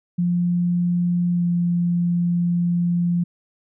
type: tone with pitch glide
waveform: sine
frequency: 175.3 to 173.69 Hz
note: F3 to F3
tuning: +7 to -9 cents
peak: -17 dBFS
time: 0.18-3.24 s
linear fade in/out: 10 ms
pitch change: -16 cents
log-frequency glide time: 1.33-1.44 s
effects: none